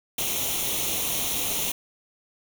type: noise with comb filter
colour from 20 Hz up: white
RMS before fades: -27 dBFS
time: 0.18-1.72 s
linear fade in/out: 5 ms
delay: 0.31 ms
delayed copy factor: +0.7
effects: none